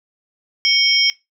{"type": "tone cluster", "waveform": "sine", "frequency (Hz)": [2225, 3180, 5140, 5550], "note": ["C#7", "G7", "E8", "F8"], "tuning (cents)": [6, 24, -45, -12], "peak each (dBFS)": -18, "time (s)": [0.65, 1.1], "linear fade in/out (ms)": 0, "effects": ["noise-tail reverb RT60 0.2 s tail -20 dB re dry"]}